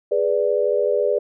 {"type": "chord", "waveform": "sine", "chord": "G# diminished", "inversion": "none", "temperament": "equal", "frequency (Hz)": [415.3, 493.9, 587.3], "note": ["G#4", "B4", "D5"], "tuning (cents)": [0, 0, 0], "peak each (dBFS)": -21, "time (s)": [0.11, 1.19], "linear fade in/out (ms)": 10, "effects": []}